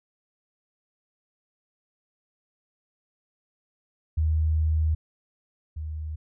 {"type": "tone pair in turn", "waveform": "sine", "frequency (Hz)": [78.5, 77.51], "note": ["D#2", "D#2"], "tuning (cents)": [16, -6], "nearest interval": "unison", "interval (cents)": 22, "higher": "first", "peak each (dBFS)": [-20, -30], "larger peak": "first", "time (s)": [[4.17, 4.95], [5.76, 6.16]], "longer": "first", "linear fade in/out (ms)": 10, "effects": []}